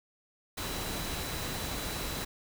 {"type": "tone in noise", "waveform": "sine", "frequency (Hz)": 3953, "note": "B7", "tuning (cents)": 1, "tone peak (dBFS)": -45, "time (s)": [0.57, 2.25], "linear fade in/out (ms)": 10, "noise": "pink", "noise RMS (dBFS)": -36, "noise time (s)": [0.57, 2.25], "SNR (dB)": -12, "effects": []}